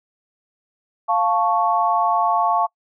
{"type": "chord", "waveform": "sine", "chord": "F augmented", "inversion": "none", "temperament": "equal", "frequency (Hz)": [698.5, 880, 1108.7], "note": ["F5", "A5", "C#6"], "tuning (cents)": [0, 0, 0], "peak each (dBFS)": -20, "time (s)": [1.08, 2.67], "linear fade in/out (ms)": 20, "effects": ["noise-tail reverb RT60 0.1 s tail -25 dB re dry"]}